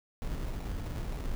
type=noise with sample-and-hold; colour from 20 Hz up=brown; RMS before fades=-35 dBFS; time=0.22-1.35 s; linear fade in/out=0 ms; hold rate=1575 Hz; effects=none